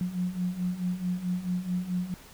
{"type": "beating tone pair", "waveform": "sine", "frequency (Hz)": [177.5, 182.1], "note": ["F3", "F#3"], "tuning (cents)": [28, -27], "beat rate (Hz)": 4.6, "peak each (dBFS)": [-33, -29], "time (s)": [0.01, 2.14], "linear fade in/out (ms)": 0, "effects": ["pink hiss -51 dBFS RMS until 2.33 s"]}